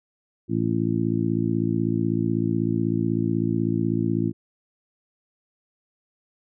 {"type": "harmonic tone", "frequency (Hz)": 56.1, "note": "A1", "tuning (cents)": 34, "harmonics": [2, 3, 4, 5, 6], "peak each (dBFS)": [-27, -27, -27, -27, -27], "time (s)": [0.48, 4.33], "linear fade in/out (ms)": 50, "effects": []}